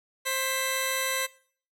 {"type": "tone pair together", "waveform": "10% pulse", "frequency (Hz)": [527.2, 1993], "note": ["C5", "B6"], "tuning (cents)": [13, 15], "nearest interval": "octave + major seventh", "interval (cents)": 2302, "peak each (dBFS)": -21, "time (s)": [0.25, 1.27], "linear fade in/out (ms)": 20, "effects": ["noise-tail reverb RT60 0.5 s tail -20 dB re dry"]}